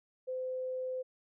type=tone; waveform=sine; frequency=513 Hz; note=C5; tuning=34 cents flat; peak=-34 dBFS; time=0.27-1.03 s; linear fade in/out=20 ms; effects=none